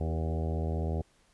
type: harmonic tone with a mistuned harmonic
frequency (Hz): 80.4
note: E2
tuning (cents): -43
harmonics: 1 / 2 / 3 / 4 / 5 / 6 / 7 / 8 / 9 / 10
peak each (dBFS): -30 / -36 / -41 / -44 / -41 / -43 / -44 / -47 / -45 / -51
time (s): 0-1.02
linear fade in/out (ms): 10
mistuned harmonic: 5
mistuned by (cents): -19
effects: pink hiss -66 dBFS RMS until 1.33 s + resampled to 24000 Hz